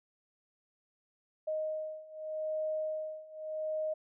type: beating tone pair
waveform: sine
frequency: 622.3 / 623.13 Hz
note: D#5 / D#5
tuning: 0 / +2 cents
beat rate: 0.83 Hz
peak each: -38 / -36 dBFS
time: 1.47-3.94 s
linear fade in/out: 10 ms
effects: none